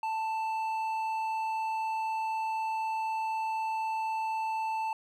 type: tone with hard clipping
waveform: sine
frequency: 884 Hz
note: A5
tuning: 8 cents sharp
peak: -31 dBFS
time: 0.03-4.93 s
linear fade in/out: 2 ms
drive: 6 dB
effects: none